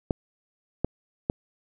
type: clicks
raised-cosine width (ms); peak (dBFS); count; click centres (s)
2; -10; 3; 0.108 / 0.846 / 1.299
effects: none